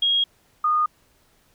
sine tone pair in turn, 3276 / 1227.1 Hz, G#7 / D#6, -24 / -24 cents, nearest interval octave + perfect fourth, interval 1700 cents, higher first, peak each -17 dBFS, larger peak neither, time 0.02-0.24 / 0.64-0.86 s, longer neither, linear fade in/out 5 ms, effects pink hiss -61 dBFS RMS until 1.54 s

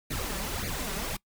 pink noise with flanger, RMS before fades -33 dBFS, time 0.1-1.17 s, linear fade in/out 10 ms, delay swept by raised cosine 0.45 to 5.25 ms, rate 1.8 Hz, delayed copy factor +0.9, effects noise-tail reverb RT60 0.1 s tail -22 dB re dry

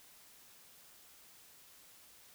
silence, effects white hiss -60 dBFS RMS until 2.34 s

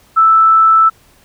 sine tone, 1318.5 Hz, E6, in tune, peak -5 dBFS, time 0.16-0.9 s, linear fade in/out 20 ms, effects pink hiss -49 dBFS RMS until 1.24 s

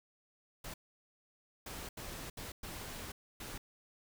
pink noise bursts at uneven times, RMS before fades -45 dBFS, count 6, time 0.64-0.74 / 1.66-1.89 / 1.97-2.3 / 2.37-2.52 / 2.63-3.12 / 3.4-3.58 s, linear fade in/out 5 ms, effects none

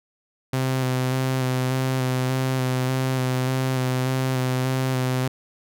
sawtooth tone with vibrato, 129.5 Hz, C3, 17 cents flat, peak -17 dBFS, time 0.53-5.28 s, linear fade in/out 5 ms, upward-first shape square, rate 1.7 Hz, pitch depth 17 cents each way, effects none

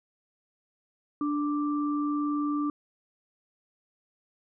sine tone pair together, 293.7 / 1175.5 Hz, D4 / D6, 0 / +1 cents, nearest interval 2 octaves, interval 2401 cents, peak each -26 / -34 dBFS, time 1.21-2.7 s, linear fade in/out 2 ms, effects none

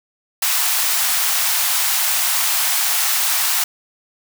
white high-pass noise, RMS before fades -18 dBFS, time 0.42-3.64 s, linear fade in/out 5 ms, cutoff 690 Hz, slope 48 dB/octave, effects none

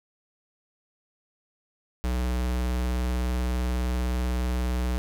square tone with vibrato, 61.74 Hz, B1, in tune, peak -25 dBFS, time 2.04-4.98 s, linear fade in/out 0 ms, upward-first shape sine, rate 20 Hz, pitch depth 44 cents each way, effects none

